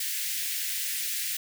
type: high-pass noise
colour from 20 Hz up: white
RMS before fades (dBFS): -31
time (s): 0-1.37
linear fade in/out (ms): 5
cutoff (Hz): 1700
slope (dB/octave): 48
effects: none